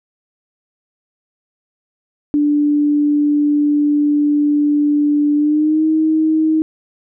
sine tone with pitch glide, 293.7 to 314.8 Hz, D4 to D#4, 0 to +20 cents, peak -11 dBFS, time 2.34-6.62 s, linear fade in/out 0 ms, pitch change +120 cents, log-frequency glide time 5.35-5.85 s, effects none

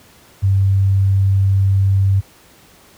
sine tone, 97.3 Hz, G2, 12 cents flat, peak -10 dBFS, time 0.42-2.21 s, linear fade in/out 20 ms, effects pink hiss -47 dBFS RMS until 2.97 s + high-pass 60 Hz 12 dB/octave

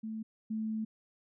sine tone pair in turn, 220 / 218.9 Hz, A3 / A3, 0 / -9 cents, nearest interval unison, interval 9 cents, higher first, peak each -36 / -32 dBFS, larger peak second, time 0.03-0.23 / 0.5-0.85 s, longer second, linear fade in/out 10 ms, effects none

